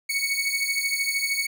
sawtooth beating tone pair, 2217 / 2230 Hz, C#7 / C#7, 0 / +10 cents, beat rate 13 Hz, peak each -23 / -23 dBFS, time 0.09-1.47 s, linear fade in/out 10 ms, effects none

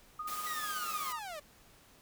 sine tone with tremolo, 1235 Hz, D#6, 13 cents flat, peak -35 dBFS, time 0.19-1.19 s, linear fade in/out 5 ms, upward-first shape sine, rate 16 Hz, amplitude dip 55%
white high-pass noise, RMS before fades -43 dBFS, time 0.27-1.13 s, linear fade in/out 10 ms, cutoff 160 Hz, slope 24 dB/octave
sawtooth linear sweep, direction down, 1975.5 to 571 Hz, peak -37 dBFS, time 0.46-1.4 s, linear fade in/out 10 ms
effects pink hiss -61 dBFS RMS until 2.01 s

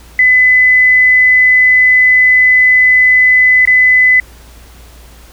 sine tone with dropouts, 2010 Hz, B6, 30 cents sharp, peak -4 dBFS, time 0.19-4.2 s, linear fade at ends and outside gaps 2 ms, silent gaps 3.653-3.674 s, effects added 58 Hz sine -36 dBFS peak until 5.32 s + pink hiss -41 dBFS RMS until 5.32 s

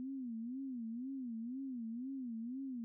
sine tone with vibrato, 246.9 Hz, B3, in tune, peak -40 dBFS, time 0-2.84 s, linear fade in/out 0 ms, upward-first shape sine, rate 2 Hz, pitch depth 170 cents each way, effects none

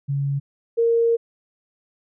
sine tone pair in turn, 140 / 463.3 Hz, C#3 / A#4, +18 / -11 cents, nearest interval octave + major sixth, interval 2071 cents, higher second, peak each -20 / -15 dBFS, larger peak second, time 0.08-0.4 / 0.77-1.17 s, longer second, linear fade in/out 20 ms, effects none

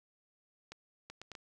clicks, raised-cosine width 0.2 ms, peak -29 dBFS, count 5, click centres 0.72 / 1.1 / 1.216 / 1.317 / 1.352 s, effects none

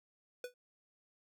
square tone with exponential decay, 493.9 Hz, B4, in tune, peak -37 dBFS, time 0.44-0.54 s, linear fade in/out 2 ms, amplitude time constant 21 ms, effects none

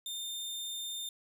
sawtooth tone, 3616 Hz, A7, 47 cents sharp, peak -34 dBFS, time 0.06-1.09 s, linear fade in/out 2 ms, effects 11-bit

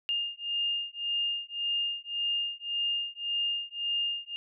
sine beating tone pair, 2819 / 2820.8 Hz, F7 / F7, +16 / +17 cents, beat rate 1.8 Hz, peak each -32 / -32 dBFS, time 0.09-4.36 s, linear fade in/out 0 ms, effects none

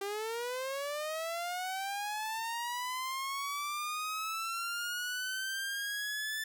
sawtooth linear sweep, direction up, 392 to 1760 Hz, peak -31 dBFS, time 0.01-6.44 s, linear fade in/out 5 ms, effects none

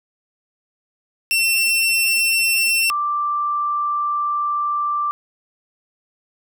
sawtooth / sine tone pair in turn, 2702 / 1176.8 Hz, E7 / D6, +42 / +3 cents, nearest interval octave + major second, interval 1439 cents, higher first, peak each -12 / -18 dBFS, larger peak first, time 1.31-2.9 / 2.9-5.11 s, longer second, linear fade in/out 0 ms, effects none

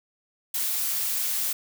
blue noise, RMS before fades -27 dBFS, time 0.54-1.53 s, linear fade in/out 5 ms, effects none

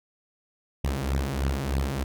sawtooth beating tone pair, 66.3 / 69.5 Hz, C2 / C#2, +23 / +5 cents, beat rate 3.2 Hz, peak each -24 dBFS, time 0.84-2.04 s, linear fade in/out 5 ms, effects none

